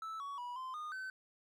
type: tone with pitch steps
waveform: triangle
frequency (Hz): 1314 / 1123 / 975 / 1035 / 1225 / 1527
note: E6 / C#6 / B5 / C6 / D#6 / G6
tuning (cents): -6 / +22 / -23 / -19 / -27 / -46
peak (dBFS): -39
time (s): 0.02-1.1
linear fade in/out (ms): 2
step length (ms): 180
effects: none